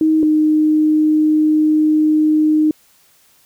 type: tone pair in turn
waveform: sine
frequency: 314.4 / 307.9 Hz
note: D#4 / D#4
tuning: +18 / -18 cents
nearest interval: unison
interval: 36 cents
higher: first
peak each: -10 dBFS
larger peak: neither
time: 0.01-0.23 / 0.23-2.71 s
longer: second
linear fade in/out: 2 ms
effects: white hiss -53 dBFS RMS until 3.45 s